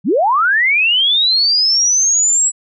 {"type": "linear sweep", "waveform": "sine", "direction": "up", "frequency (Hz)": [142.4, 7830], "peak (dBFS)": -10, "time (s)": [0.04, 2.52], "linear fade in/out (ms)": 50, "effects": []}